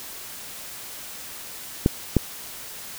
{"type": "clicks", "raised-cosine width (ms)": 3, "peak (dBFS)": -3, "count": 2, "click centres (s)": [1.861, 2.167], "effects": ["white hiss -38 dBFS RMS until 2.98 s"]}